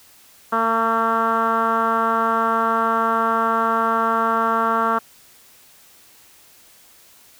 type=tone with low-pass filter; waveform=10% pulse; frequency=226.5 Hz; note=A#3; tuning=50 cents flat; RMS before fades=-19 dBFS; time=0.52-4.99 s; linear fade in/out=10 ms; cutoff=1300 Hz; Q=4; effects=white hiss -50 dBFS RMS until 7.39 s